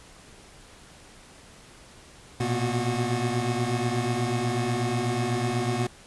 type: tone cluster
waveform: 25% pulse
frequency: 116.2 / 124.4 / 364.7 Hz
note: A#2 / B2 / F#4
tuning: -5 / +13 / -25 cents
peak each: -25 / -25 / -26 dBFS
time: 2.4-5.87 s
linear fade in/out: 5 ms
effects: pink hiss -50 dBFS RMS until 6.06 s + resampled to 24000 Hz

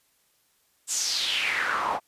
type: noise with band-pass filter sweep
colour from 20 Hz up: pink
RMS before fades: -27 dBFS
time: 0.87-2 s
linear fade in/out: 50 ms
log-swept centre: 8000 to 780 Hz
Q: 4.3
effects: white hiss -67 dBFS RMS until 2.07 s + resampled to 32000 Hz

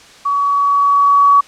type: tone with level ramp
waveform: sine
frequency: 1132 Hz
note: C#6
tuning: 36 cents sharp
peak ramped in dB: -13 to -5 dBFS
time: 0.25-1.41 s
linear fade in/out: 10 ms
effects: white hiss -41 dBFS RMS until 1.47 s + low-pass 6000 Hz 12 dB/octave

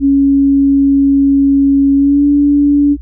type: tone with pitch glide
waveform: sine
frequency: 277.2 to 287.6 Hz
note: C#4 to D4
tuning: 0 to -36 cents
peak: -6 dBFS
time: 0-2.97 s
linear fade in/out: 50 ms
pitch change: +64 cents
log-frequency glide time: 1.96-2.25 s
effects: added 60 Hz sine -26 dBFS peak until 3.01 s

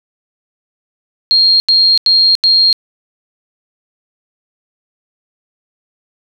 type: tone bursts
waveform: sine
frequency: 4229 Hz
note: C8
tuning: 18 cents sharp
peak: -6 dBFS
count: 4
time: 1.31-2.728 s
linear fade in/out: 0 ms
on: 290 ms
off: 86 ms
effects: none

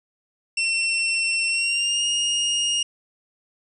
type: tone with pitch glide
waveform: sawtooth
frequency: 2706 to 2850 Hz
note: E7 to F7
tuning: +45 to +34 cents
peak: -17 dBFS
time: 0.57-2.83 s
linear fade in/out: 5 ms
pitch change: +89 cents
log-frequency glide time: 1.48-2.05 s
effects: resampled to 22050 Hz + 9-bit

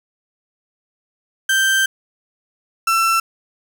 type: tone pair in turn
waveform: 35% pulse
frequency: 1565 / 1339.9 Hz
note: G6 / E6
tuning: -3 / +28 cents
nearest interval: minor third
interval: 269 cents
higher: first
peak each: -12 dBFS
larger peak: neither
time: 1.49-1.86 / 2.87-3.2 s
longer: first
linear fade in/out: 5 ms
effects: 7-bit

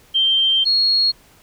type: tone pair in turn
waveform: sine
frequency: 3146 / 4304 Hz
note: G7 / C8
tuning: +6 / +48 cents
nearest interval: perfect fourth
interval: 542 cents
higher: second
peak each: -13 dBFS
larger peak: neither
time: 0.14-0.65 / 0.65-1.12 s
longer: first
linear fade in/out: 20 ms
effects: pink hiss -51 dBFS RMS until 1.42 s

